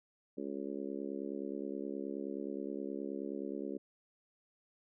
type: harmonic tone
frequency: 69.5 Hz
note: C#2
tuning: 5 cents sharp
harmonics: 3 / 4 / 5 / 6 / 7 / 8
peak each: -45 / -42 / -43 / -44 / -51 / -50 dBFS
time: 0.37-3.78 s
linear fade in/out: 10 ms
effects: none